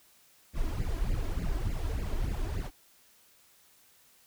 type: noise with flanger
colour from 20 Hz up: brown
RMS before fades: -31 dBFS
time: 0.53-2.71 s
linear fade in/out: 50 ms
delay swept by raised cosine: 0.41 to 3.11 ms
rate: 3.4 Hz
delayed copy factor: +0.9
effects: white hiss -62 dBFS RMS until 4.26 s